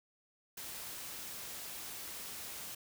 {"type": "noise", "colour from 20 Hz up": "white", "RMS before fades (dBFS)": -45, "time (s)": [0.57, 2.75], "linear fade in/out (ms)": 5, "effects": []}